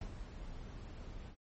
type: noise with ADSR envelope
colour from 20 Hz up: brown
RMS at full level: -41 dBFS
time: 0.01-1.36 s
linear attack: 4 ms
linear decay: 74 ms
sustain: -6 dB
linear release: 78 ms
effects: MP3 32 kbps